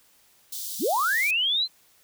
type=high-pass noise; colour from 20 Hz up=white; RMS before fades=-34 dBFS; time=0.52-1.31 s; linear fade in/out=5 ms; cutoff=3400 Hz; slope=48 dB/octave
type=linear sweep; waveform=sine; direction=up; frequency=146.83 to 4186 Hz; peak=-21 dBFS; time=0.79-1.68 s; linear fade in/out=50 ms
effects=white hiss -60 dBFS RMS until 2.03 s